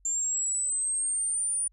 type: exponential sweep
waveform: sine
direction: up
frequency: 7280 to 9480 Hz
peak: -25 dBFS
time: 0.05-1.68 s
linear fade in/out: 5 ms
effects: tanh soft clip ceiling -21 dBFS + added 46 Hz sine -59 dBFS peak until 1.72 s